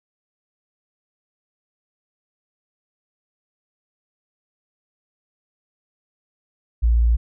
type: tone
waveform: sine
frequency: 57.8 Hz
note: A#1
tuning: 14 cents flat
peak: -13 dBFS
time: 6.82-7.17 s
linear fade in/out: 20 ms
effects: none